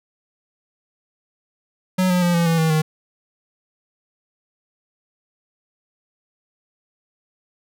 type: tone with pitch steps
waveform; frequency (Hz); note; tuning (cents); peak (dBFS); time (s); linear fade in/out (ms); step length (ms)
square; 185 / 179.84 / 174.82 / 169.94 / 165.2 / 160.59 / 156.11; F#3 / F#3 / F3 / F3 / E3 / E3 / D#3; 0 / -49 / +2 / -47 / +4 / -45 / +6; -16; 1.98-2.82; 10; 120
effects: none